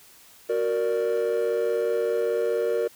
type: chord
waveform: triangle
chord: Gb augmented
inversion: none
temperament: equal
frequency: 370 / 466.2 / 587.3 Hz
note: Gb4 / Bb4 / D5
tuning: 0 / 0 / 0 cents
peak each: -26 / -21 / -26 dBFS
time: 0.49-2.88 s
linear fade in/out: 10 ms
effects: tanh soft clip ceiling -15 dBFS + white hiss -52 dBFS RMS until 2.95 s